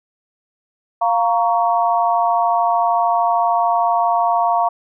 sine chord, Bb minor, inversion second, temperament just, 699.2 / 932.3 / 1118.8 Hz, F5 / Bb5 / Db6, +2 / 0 / +16 cents, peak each -16 / -18 / -21 dBFS, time 1.01-4.69 s, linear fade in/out 10 ms, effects none

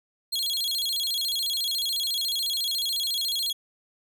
40% pulse tone with vibrato, 3739 Hz, A#7, 4 cents sharp, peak -24 dBFS, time 0.32-3.53 s, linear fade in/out 10 ms, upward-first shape square, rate 14 Hz, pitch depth 200 cents each way, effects none

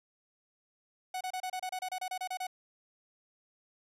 45% pulse tone bursts, 741 Hz, F#5, 2 cents sharp, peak -34 dBFS, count 14, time 1.14-2.469 s, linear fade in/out 5 ms, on 68 ms, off 29 ms, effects resampled to 32000 Hz

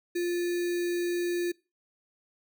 sine tone with sample-and-hold, 349.2 Hz, F4, in tune, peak -26 dBFS, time 0.15-1.52 s, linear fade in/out 10 ms, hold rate 2100 Hz, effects noise-tail reverb RT60 0.3 s tail -24 dB re dry

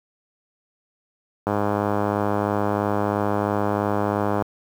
click train, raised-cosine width 1 ms, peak -8 dBFS, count 305, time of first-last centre 1.47-4.421 s, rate 103 Hz, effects high-pass 60 Hz 12 dB/octave + 7-bit

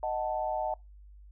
sine chord, D# diminished, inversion none, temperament equal, 622.3 / 740 / 880 Hz, D#5 / F#5 / A5, 0 / 0 / 0 cents, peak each -33 / -33 / -34 dBFS, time 0.03-0.74 s, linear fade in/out 2 ms, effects noise-tail reverb RT60 0.2 s tail -25 dB re dry + added 50 Hz sine -49 dBFS peak until 1.31 s

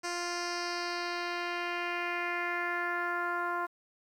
10% pulse tone with low-pass filter sweep, 349.2 Hz, F4, in tune, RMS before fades -34 dBFS, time 0.03-3.67 s, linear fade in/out 20 ms, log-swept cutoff 6900 to 1200 Hz, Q 2.5, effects 10-bit

